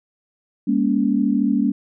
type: tone cluster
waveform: sine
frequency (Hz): 204.3 / 237.7 / 281.7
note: G#3 / A#3 / C#4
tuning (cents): -28 / +34 / +28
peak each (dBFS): -20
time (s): 0.67-1.72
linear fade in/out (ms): 10
effects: none